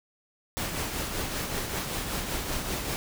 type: noise with tremolo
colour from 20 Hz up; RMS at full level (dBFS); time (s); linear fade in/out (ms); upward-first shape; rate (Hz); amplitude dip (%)
pink; -30; 0.57-2.96; 0; triangle; 5.2; 45
effects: none